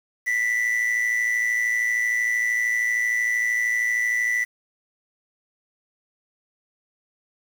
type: tone with amplitude modulation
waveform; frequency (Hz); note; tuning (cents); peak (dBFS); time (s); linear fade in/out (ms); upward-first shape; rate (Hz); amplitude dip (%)
triangle; 1975.5; B6; 0; -16; 0.26-4.45; 20; sine; 113; 55
effects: 7-bit